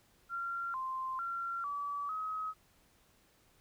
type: tone with pitch steps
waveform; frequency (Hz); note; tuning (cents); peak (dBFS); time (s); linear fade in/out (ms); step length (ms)
sine; 1378 / 1045 / 1371 / 1148 / 1272; F6 / C6 / F6 / D6 / D#6; -24 / -2 / -32 / -40 / +38; -35; 0.29-2.54; 50; 450
effects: pink hiss -68 dBFS RMS until 3.6 s